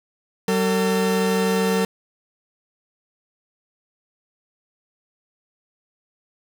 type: tone pair together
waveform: 40% pulse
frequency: 190 / 452.7 Hz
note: F#3 / A4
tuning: +46 / +49 cents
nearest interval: octave + minor third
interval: 1503 cents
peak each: -20 dBFS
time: 0.48-1.85 s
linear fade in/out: 2 ms
effects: none